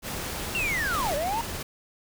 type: noise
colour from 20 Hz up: pink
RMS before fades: -33 dBFS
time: 0.02-1.19 s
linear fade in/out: 50 ms
type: linear two-way sweep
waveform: triangle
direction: down then up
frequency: 2794 to 551 to 951 Hz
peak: -24 dBFS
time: 0.55-1.41 s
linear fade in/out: 0 ms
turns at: 1.15 s
type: noise with tremolo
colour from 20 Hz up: pink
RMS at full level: -33 dBFS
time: 0.93-1.63 s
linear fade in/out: 5 ms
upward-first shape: triangle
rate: 18 Hz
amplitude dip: 30%
effects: none